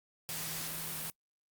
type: tone in noise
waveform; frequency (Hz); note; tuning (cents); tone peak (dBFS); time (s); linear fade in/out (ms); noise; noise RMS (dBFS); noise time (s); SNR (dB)
sine; 161.7; E3; -33; -49; 0.29-1.1; 0; white; -39; 0.29-1.1; -13
effects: noise-tail reverb RT60 0.1 s tail -24 dB re dry + Opus 48 kbps